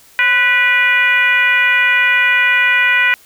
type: tone with frequency modulation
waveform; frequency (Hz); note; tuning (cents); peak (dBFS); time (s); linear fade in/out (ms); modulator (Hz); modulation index
sine; 1960; B6; -14; -9; 0.19-3.14; 0; 474; 1.3
effects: white hiss -46 dBFS RMS until 3.25 s